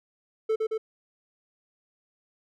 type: tone with echo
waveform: triangle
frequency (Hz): 440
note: A4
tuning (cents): 0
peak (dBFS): -20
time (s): 0.49-0.56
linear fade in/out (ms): 10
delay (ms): 110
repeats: 2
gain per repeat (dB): -2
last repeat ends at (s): 0.78
effects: none